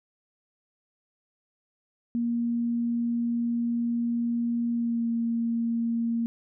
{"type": "tone with pitch glide", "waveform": "sine", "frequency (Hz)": [235.6, 231.8], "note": ["A#3", "A#3"], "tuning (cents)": [19, -10], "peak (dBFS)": -24, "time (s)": [2.15, 6.26], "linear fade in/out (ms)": 0, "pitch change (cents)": -29, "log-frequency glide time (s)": [4.72, 5.07], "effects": []}